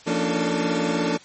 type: tone cluster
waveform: 30% pulse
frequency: 172.6 / 230.7 / 282.4 / 299.1 / 441.1 Hz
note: F3 / A#3 / C#4 / D4 / A4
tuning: -20 / -18 / +32 / +32 / +4 cents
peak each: -25 dBFS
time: 0.06-1.18 s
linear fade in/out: 20 ms
effects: white hiss -48 dBFS RMS until 1.24 s + MP3 32 kbps